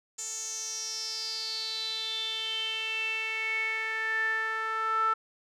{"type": "tone with band-pass filter sweep", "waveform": "sawtooth", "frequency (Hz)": 442.8, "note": "A4", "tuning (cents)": 11, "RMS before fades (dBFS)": -32, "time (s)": [0.18, 5.14], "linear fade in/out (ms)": 10, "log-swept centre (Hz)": [7100, 1300], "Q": 8.5, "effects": []}